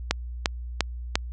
click train, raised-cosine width 0.2 ms, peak -3 dBFS, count 4, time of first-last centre 0.11-1.155 s, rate 2.87 Hz, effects added 60 Hz sine -32 dBFS peak until 1.32 s + resampled to 24000 Hz

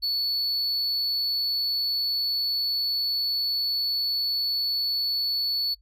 triangle tone, 4435 Hz, C#8, in tune, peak -22 dBFS, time 0.02-5.75 s, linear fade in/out 20 ms, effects noise-tail reverb RT60 0.1 s tail -25 dB re dry + added 50 Hz sine -56 dBFS peak until 5.81 s

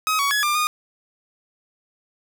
sawtooth tone with pitch steps, 1267 / 1124 / 1688 / 1194 / 1226 Hz, D#6 / C#6 / G#6 / D6 / D#6, +31 / +24 / +28 / +28 / -26 cents, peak -15 dBFS, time 0.07-0.67 s, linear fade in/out 0 ms, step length 120 ms, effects none

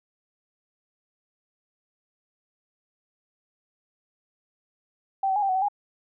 sine tone with pitch steps, 778 / 763 / 831 / 784 / 745 / 762 / 819 Hz, G5 / G5 / G#5 / G5 / F#5 / G5 / G#5, -13 / -47 / +1 / 0 / +12 / -49 / -24 cents, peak -21 dBFS, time 5.23-5.685 s, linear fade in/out 5 ms, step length 65 ms, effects none

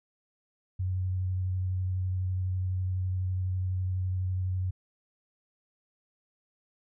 sine tone with vibrato, 92.5 Hz, F#2, in tune, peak -27 dBFS, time 0.79-4.71 s, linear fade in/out 10 ms, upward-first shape square, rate 12 Hz, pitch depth 11 cents each way, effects none

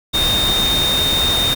sine tone in noise, 3669 Hz, A#7, 28 cents flat, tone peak -15 dBFS, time 0.13-1.55 s, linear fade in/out 20 ms, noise pink, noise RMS -21 dBFS, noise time 0.13-1.55 s, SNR +3 dB, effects none

